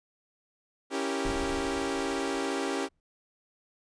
sawtooth chord, C# diminished seventh, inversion none, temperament equal, 277.2 / 329.6 / 392 / 466.2 Hz, C#4 / E4 / G4 / Bb4, 0 / 0 / 0 / 0 cents, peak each -29 / -33 / -29 / -34 dBFS, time 0.9-2.89 s, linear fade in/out 50 ms
brown noise with exponential decay, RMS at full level -33 dBFS, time 1.25-3 s, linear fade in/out 0 ms, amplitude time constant 380 ms
effects resampled to 22050 Hz

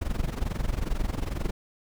brown noise with amplitude modulation, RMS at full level -25 dBFS, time 0.01-1.51 s, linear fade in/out 10 ms, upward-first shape sine, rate 22.3 Hz, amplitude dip 85%, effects none

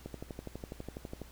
click train, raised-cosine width 2 ms, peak -27 dBFS, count 15, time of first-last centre 0.06-1.217 s, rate 12.1 Hz, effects added 60 Hz sine -53 dBFS peak until 1.31 s + pink hiss -57 dBFS RMS until 1.31 s

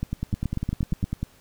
two click trains, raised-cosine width 5 ms, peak -13 / -14 dBFS, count 7 / 13, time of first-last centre 0.34-1.041 / 0.03-1.23 s, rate 8.56 / 10 Hz, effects pink hiss -56 dBFS RMS until 1.4 s

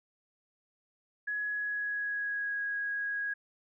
sine tone with pitch glide, 1681 to 1651.2 Hz, G#6 to G#6, +20 to -10 cents, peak -31 dBFS, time 1.27-3.34 s, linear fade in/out 10 ms, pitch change -30 cents, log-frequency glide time 1.49-2.59 s, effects none

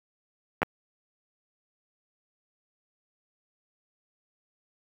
clicks, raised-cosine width 0.5 ms, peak -9 dBFS, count 2, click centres 0.619 / 0.63 s, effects high-pass 80 Hz 12 dB/octave + 7-bit

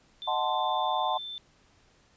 sine tone, 3544 Hz, A7, 12 cents sharp, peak -36 dBFS, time 0.22-1.38 s, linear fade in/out 0 ms
sine chord, D# diminished seventh, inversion none, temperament equal with one note detuned, 622.3 / 740 / 880 / 1041.7 Hz, D#5 / F#5 / A5 / C6, 0 / 0 / 0 / -8 cents, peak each -35 / -30 / -30 / -31 dBFS, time 0.27-1.18 s, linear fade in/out 10 ms
effects pink hiss -63 dBFS RMS until 2.16 s + resampled to 16000 Hz

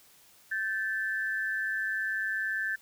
sine tone pair together, 1551.4 / 1751 Hz, G6 / A6, -18 / -9 cents, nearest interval major second, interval 209 cents, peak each -32 / -31 dBFS, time 0.51-2.76 s, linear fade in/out 10 ms, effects white hiss -59 dBFS RMS until 2.81 s

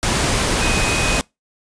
sine tone in noise, 2507 Hz, D#7, 12 cents sharp, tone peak -23 dBFS, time 0.61-1.19 s, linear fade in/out 0 ms, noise pink, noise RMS -18 dBFS, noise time 0.03-1.21 s, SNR -8 dB, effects noise-tail reverb RT60 0.2 s tail -24 dB re dry + resampled to 22050 Hz

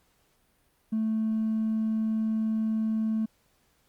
sine tone with hard clipping, 220 Hz, A3, in tune, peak -25 dBFS, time 0.92-3.26 s, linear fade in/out 10 ms, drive 1 dB, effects pink hiss -68 dBFS RMS until 3.88 s + Opus 48 kbps

